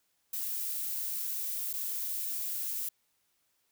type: noise with dropouts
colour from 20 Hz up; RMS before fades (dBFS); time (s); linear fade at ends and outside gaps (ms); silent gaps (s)
violet; -35; 0.33-2.89; 5; 1.731-1.736
effects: white hiss -75 dBFS RMS until 3.71 s